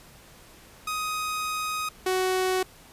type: tone pair in turn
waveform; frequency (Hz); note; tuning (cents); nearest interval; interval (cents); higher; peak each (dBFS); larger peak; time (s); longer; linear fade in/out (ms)
sawtooth; 1253 / 372.5; D#6 / F#4; +12 / +12; octave + major sixth; 2100; first; -24 / -19; second; 0.87-1.89 / 2.06-2.63; first; 5
effects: pink hiss -51 dBFS RMS until 2.92 s + resampled to 32000 Hz